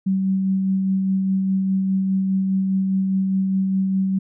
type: tone with tremolo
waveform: sine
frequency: 191.3 Hz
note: G3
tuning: 42 cents flat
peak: -16 dBFS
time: 0.06-4.19 s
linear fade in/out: 10 ms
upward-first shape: sine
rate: 4.9 Hz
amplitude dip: 25%
effects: none